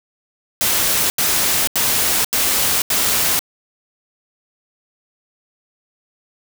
white noise bursts, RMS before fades -17 dBFS, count 5, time 0.61-3.392 s, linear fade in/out 0 ms, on 490 ms, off 83 ms, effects none

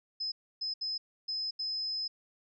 sine tone bursts at uneven times, 5100 Hz, D#8, 42 cents sharp, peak -32 dBFS, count 5, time 0.2-0.32 / 0.61-0.74 / 0.81-0.98 / 1.28-1.51 / 1.59-2.08 s, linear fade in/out 10 ms, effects none

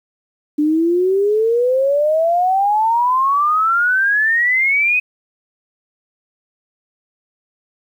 sine exponential sweep, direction up, 293.7 to 2535 Hz, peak -12 dBFS, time 0.58-5 s, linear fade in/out 10 ms, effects 8-bit

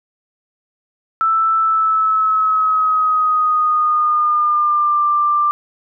sine tone with pitch glide, 1322 to 1184.6 Hz, E6 to D6, +5 to +15 cents, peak -12 dBFS, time 1.21-5.51 s, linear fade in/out 0 ms, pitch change -190 cents, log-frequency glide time 1.57-5.04 s, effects none

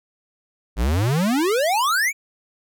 square exponential sweep, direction up, 50.8 to 2389 Hz, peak -18 dBFS, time 0.76-2.13 s, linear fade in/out 50 ms, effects none

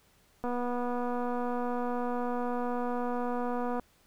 click train, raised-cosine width 1 ms, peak -21 dBFS, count 820, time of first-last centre 0.44-3.797 s, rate 244 Hz, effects pink hiss -65 dBFS RMS until 4.06 s

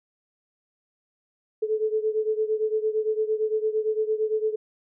sine beating tone pair, 431.3 / 440.1 Hz, A4 / A4, -35 / 0 cents, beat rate 8.8 Hz, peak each -24 / -27 dBFS, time 1.62-4.56 s, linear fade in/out 10 ms, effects none

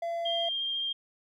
triangle tone, 678 Hz, E5, 49 cents sharp, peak -28 dBFS, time 0.02-0.49 s, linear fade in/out 5 ms
sine tone with vibrato, 3200 Hz, G7, 35 cents sharp, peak -29 dBFS, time 0.25-0.93 s, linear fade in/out 10 ms, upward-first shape sine, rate 14 Hz, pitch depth 13 cents each way
effects none

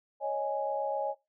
sine chord, C# suspended second, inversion none, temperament equal, 554.4 / 622.3 / 830.6 Hz, C#5 / D#5 / G#5, 0 / 0 / 0 cents, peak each -33 / -35 / -33 dBFS, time 0.2-1.15 s, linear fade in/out 50 ms, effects noise-tail reverb RT60 0.2 s tail -18 dB re dry

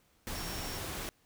sine tone in noise, 5510 Hz, F8, 24 cents flat, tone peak -46 dBFS, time 0.35-0.78 s, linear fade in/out 0 ms, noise pink, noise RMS -39 dBFS, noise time 0.27-1.09 s, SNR -10 dB, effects pink hiss -69 dBFS RMS until 1.25 s

